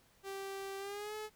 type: tone with pitch glide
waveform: sawtooth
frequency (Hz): 390.7 to 428.5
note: G4 to A4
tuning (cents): -6 to -46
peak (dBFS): -37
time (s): 0.23-1.3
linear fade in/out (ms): 50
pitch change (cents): +160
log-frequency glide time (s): 0.78-1.15
effects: pink hiss -68 dBFS RMS until 1.35 s